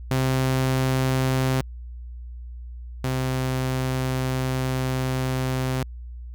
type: tone pair in turn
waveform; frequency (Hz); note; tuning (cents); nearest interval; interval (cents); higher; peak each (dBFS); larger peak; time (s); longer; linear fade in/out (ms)
sawtooth; 130.81 / 129.76; C3 / C3; 0 / -14; unison; 14; first; -16 / -19; first; 0.11-1.61 / 3.04-5.83; second; 0
effects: added 60 Hz sine -34 dBFS peak until 6.34 s